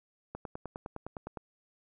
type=click train; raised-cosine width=1 ms; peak=-25 dBFS; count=11; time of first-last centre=0.35-1.372 s; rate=9.78 Hz; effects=none